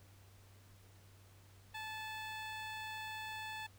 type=tone with notch filter; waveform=15% pulse; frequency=871 Hz; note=A5; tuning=18 cents flat; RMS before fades=-45 dBFS; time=1.74-3.67 s; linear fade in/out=10 ms; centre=11000 Hz; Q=0.69; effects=added 97 Hz sine -60 dBFS peak until 3.78 s + pink hiss -66 dBFS RMS until 3.78 s

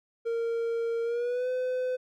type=tone with pitch glide; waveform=triangle; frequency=462.3 to 507.1 Hz; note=A#4 to B4; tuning=-14 to +46 cents; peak=-25 dBFS; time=0.25-1.97 s; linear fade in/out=20 ms; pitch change=+160 cents; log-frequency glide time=1.03-1.49 s; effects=none

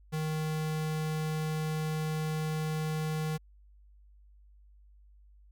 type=tone; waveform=square; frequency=155.9 Hz; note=D#3; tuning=4 cents sharp; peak=-31 dBFS; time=0.12-3.38 s; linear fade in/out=20 ms; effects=added 50 Hz sine -55 dBFS peak until 5.51 s

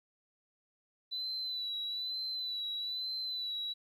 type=tone with vibrato; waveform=sine; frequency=3984 Hz; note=B7; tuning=14 cents sharp; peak=-34 dBFS; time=1.11-3.74 s; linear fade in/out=20 ms; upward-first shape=sine; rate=1.1 Hz; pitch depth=44 cents each way; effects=tanh soft clip ceiling -30 dBFS + 12-bit

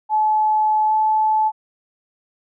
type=tone with pitch glide; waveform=sine; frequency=860 to 866.5 Hz; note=A5 to A5; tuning=-40 to -27 cents; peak=-14 dBFS; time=0.09-1.52 s; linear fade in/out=50 ms; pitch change=+13 cents; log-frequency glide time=0.87-0.92 s; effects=none

